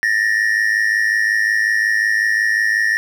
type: tone pair together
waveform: triangle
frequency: 1774 / 1879.5 Hz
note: A6 / A#6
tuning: +14 / +14 cents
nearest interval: minor second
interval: 100 cents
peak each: -15 dBFS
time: 0.03-2.97 s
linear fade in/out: 0 ms
effects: none